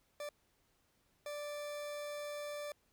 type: tone bursts at uneven times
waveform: 40% pulse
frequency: 587.3 Hz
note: D5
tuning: in tune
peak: -40 dBFS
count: 2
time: 0.2-0.29 / 1.26-2.72 s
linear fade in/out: 2 ms
effects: pink hiss -75 dBFS RMS until 2.92 s